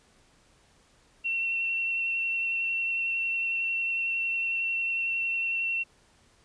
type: tone with vibrato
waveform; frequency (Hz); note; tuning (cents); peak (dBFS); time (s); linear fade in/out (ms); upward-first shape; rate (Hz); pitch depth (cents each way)
sine; 2712; E7; +49; -26; 1.24-5.84; 20; triangle; 11; 16
effects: pink hiss -62 dBFS RMS until 6.44 s + resampled to 22050 Hz